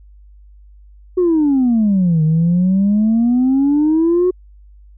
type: exponential two-way sweep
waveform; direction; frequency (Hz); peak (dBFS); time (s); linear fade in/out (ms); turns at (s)
sine; down then up; 371.7 to 154 to 369.4; -9; 1.17-4.31; 10; 2.23
effects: tanh soft clip ceiling -8 dBFS + added 50 Hz sine -40 dBFS peak until 4.97 s